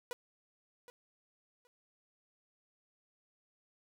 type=tone with echo; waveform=sawtooth; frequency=488.2 Hz; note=B4; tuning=20 cents flat; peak=-34 dBFS; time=0.11-0.13 s; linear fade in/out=0 ms; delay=770 ms; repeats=2; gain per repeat=-14 dB; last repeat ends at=1.67 s; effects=none